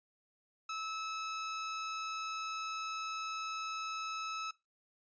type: tone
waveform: sawtooth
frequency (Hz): 1300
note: E6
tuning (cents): -24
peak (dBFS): -34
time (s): 0.69-4.51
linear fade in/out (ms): 5
effects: noise-tail reverb RT60 0.2 s tail -18 dB re dry + resampled to 16000 Hz